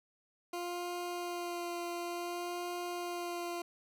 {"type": "tone with vibrato", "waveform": "20% pulse", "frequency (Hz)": 349.2, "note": "F4", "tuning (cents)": 0, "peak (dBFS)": -32, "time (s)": [0.53, 3.62], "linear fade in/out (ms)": 5, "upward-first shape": "sine", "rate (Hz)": 0.56, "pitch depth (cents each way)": 15, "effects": []}